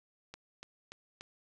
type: click train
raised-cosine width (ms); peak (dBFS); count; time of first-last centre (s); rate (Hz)
0.2; -28; 4; 0.34-1.21; 3.45
effects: none